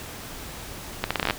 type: accelerating click train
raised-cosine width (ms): 0.3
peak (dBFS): -6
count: 10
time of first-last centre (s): 1.04-1.308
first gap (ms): 66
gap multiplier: 0.78
effects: pink hiss -38 dBFS RMS until 1.38 s